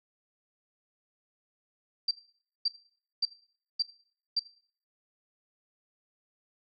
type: tone bursts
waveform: sine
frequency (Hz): 4699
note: D8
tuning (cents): 0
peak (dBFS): -24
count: 5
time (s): 2.08-4.395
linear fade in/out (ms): 5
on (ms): 31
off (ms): 540
effects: noise-tail reverb RT60 0.5 s tail -18 dB re dry